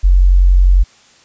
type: tone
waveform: sine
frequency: 45.56 Hz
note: F#1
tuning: 26 cents flat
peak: -5 dBFS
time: 0.03-0.84 s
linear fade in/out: 20 ms
effects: white hiss -47 dBFS RMS until 1.24 s + resampled to 16000 Hz